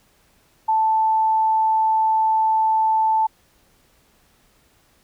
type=tone; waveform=sine; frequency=880 Hz; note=A5; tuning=in tune; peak=-15 dBFS; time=0.68-3.27 s; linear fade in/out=10 ms; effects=pink hiss -59 dBFS RMS until 5.03 s